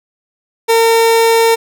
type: tone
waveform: 30% pulse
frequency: 456.1 Hz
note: A#4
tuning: 38 cents flat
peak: -5 dBFS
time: 0.68-1.56 s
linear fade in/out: 20 ms
effects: none